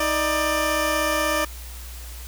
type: tone pair together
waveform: 15% pulse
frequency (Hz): 315.2 / 594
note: D#4 / D5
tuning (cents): +23 / +20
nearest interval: major seventh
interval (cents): 1097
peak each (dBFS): -20 / -15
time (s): 0-1.45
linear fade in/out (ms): 5
effects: added 60 Hz sine -35 dBFS peak until 2.27 s + white hiss -42 dBFS RMS until 2.27 s